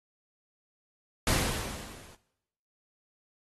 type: noise with level ramp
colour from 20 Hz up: pink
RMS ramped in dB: -25 to -55 dBFS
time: 1.27-2.15 s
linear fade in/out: 2 ms
effects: noise-tail reverb RT60 0.8 s tail -17 dB re dry + AAC 32 kbps